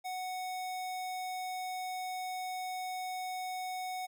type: tone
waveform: square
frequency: 740 Hz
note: F#5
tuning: in tune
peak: -37 dBFS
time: 0.04-4.07 s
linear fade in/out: 20 ms
effects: none